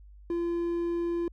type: tone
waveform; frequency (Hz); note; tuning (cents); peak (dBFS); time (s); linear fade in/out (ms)
triangle; 342.2; F4; -35; -25; 0.3-1.28; 2
effects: added 50 Hz sine -48 dBFS peak until 1.32 s